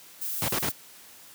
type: noise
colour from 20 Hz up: violet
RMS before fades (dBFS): -32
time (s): 0.21-0.72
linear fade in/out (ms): 10
type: noise bursts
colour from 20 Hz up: pink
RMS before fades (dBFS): -28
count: 3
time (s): 0.42-0.689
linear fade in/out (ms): 0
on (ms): 63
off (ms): 40
effects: white hiss -50 dBFS RMS until 1.34 s + high-pass 100 Hz 12 dB/octave